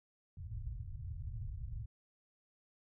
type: low-pass noise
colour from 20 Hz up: white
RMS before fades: -43 dBFS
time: 0.37-1.86 s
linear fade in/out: 5 ms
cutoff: 120 Hz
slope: 48 dB/octave
effects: none